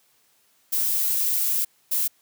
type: noise bursts at uneven times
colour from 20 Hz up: violet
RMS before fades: -23 dBFS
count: 2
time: 0.72-1.65 / 1.91-2.08 s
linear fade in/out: 10 ms
effects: white hiss -63 dBFS RMS until 2.21 s + high-pass 100 Hz 12 dB/octave